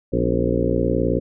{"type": "harmonic tone with a mistuned harmonic", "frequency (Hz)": 59.1, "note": "A#1", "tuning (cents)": 24, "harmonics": [1, 2, 3, 4, 5, 6, 7, 8, 9], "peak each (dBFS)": [-26, -26, -26, -26, -26, -26, -26, -26, -26], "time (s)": [0.12, 1.2], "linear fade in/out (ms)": 20, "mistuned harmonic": 4, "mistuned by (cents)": 110, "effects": []}